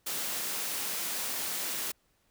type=high-pass noise; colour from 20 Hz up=white; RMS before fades=-34 dBFS; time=0.06-1.92 s; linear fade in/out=10 ms; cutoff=170 Hz; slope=12 dB/octave; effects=pink hiss -71 dBFS RMS until 2.3 s